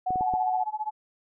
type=tone; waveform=sine; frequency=740 Hz; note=F#5; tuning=in tune; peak=-24 dBFS; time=0.06-0.64 s; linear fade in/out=10 ms
type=clicks; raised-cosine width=2 ms; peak=-22 dBFS; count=4; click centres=0.106 / 0.158 / 0.209 / 0.338 s
type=tone with tremolo; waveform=sine; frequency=857 Hz; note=A5; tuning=46 cents flat; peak=-25 dBFS; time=0.2-0.91 s; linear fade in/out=20 ms; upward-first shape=sine; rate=15 Hz; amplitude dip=95%
effects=none